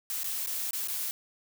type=noise with dropouts; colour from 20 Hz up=blue; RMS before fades=-33 dBFS; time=0.1-1.11 s; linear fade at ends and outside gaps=0 ms; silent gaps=0.233-0.243 / 0.462-0.471 / 0.708-0.732 / 0.874-0.884 s; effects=none